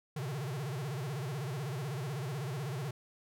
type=tone with vibrato; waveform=square; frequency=137.2 Hz; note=C#3; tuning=17 cents flat; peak=-36 dBFS; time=0.16-2.91 s; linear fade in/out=5 ms; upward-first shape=sine; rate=16 Hz; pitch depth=240 cents each way; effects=none